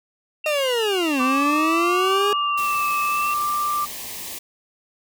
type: tone with vibrato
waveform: sine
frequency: 2724 Hz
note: F7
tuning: 44 cents flat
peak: -26 dBFS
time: 0.44-3.34 s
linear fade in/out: 5 ms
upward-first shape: sine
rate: 0.69 Hz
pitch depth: 81 cents each way
type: linear two-way sweep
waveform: 40% pulse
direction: down then up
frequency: 622.3 to 251.5 to 415.4 Hz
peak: -19 dBFS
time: 0.46-2.33 s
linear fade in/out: 2 ms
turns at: 1.21 s
type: tone with pitch glide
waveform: sine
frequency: 1164 to 1180.9 Hz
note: D6 to D6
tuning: -16 to +9 cents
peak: -20 dBFS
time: 1.19-3.86 s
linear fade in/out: 20 ms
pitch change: +25 cents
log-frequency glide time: 2.19-3.48 s
type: band-stop noise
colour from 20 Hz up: white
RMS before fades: -33 dBFS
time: 2.57-4.39 s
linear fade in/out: 10 ms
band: 1200 to 1700 Hz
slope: 96 dB/octave
effects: none